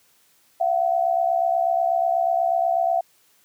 sine tone pair together, 679.8 / 748 Hz, F5 / F#5, -47 / +19 cents, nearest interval major second, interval 166 cents, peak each -20 / -22 dBFS, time 0.6-3.01 s, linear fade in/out 10 ms, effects white hiss -60 dBFS RMS until 3.44 s + high-pass 80 Hz 12 dB/octave

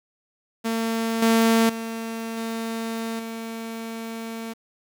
sawtooth tone with level steps, 226.6 Hz, A#3, 49 cents flat, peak -19 / -12 / -25 / -23 / -27 dBFS, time 0.64-4.54 s, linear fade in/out 20 ms, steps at 1.22 / 1.69 / 2.37 / 3.19 s, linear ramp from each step 5 ms, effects 8-bit

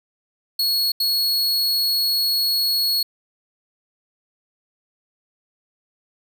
45% pulse tone bursts at uneven times, 4341 Hz, C#8, 37 cents flat, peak -17 dBFS, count 2, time 0.59-0.92 / 1-3.03 s, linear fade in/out 5 ms, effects none

